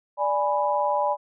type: chord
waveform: sine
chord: G# diminished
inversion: second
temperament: equal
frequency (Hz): 587.3 / 830.6 / 987.8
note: D5 / G#5 / B5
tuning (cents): 0 / 0 / 0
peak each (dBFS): -25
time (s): 0.17-1.17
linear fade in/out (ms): 50
effects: none